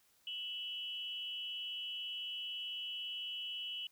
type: tone with amplitude modulation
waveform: sine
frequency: 2960 Hz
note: F#7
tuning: in tune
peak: -36 dBFS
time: 0.27-3.87 s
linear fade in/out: 2 ms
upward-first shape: sine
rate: 282 Hz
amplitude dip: 75%
effects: white hiss -71 dBFS RMS until 3.91 s